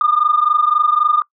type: tone pair together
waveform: sine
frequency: 1200 / 1223.8 Hz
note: D6 / D#6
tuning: +37 / -29 cents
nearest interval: unison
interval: 34 cents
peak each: -14 dBFS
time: 0.01-1.22 s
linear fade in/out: 2 ms
effects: noise-tail reverb RT60 0.1 s tail -23 dB re dry + tanh soft clip ceiling -4 dBFS